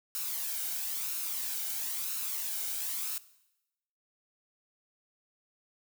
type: noise with flanger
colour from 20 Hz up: blue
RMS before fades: -35 dBFS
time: 0.15-3.18 s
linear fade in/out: 0 ms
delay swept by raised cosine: 0.74 to 1.35 ms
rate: 1 Hz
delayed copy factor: +0.5
effects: noise-tail reverb RT60 0.9 s tail -18 dB re dry